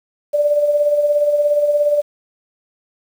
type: tone with tremolo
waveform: sine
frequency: 587.3 Hz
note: D5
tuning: in tune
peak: -10 dBFS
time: 0.33-2.02 s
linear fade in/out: 20 ms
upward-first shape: sine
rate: 17 Hz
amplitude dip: 50%
effects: 7-bit